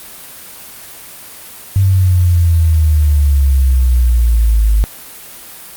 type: exponential sweep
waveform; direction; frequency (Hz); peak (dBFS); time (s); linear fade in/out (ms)
sine; down; 98 to 51.3; -7; 1.76-4.84; 0
effects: white hiss -33 dBFS RMS until 5.76 s + Opus 32 kbps